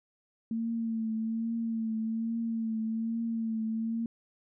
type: tone with vibrato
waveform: sine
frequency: 225.5 Hz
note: A3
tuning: 43 cents sharp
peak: -29 dBFS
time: 0.51-4.06 s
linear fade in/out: 2 ms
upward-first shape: triangle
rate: 1.2 Hz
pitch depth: 40 cents each way
effects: none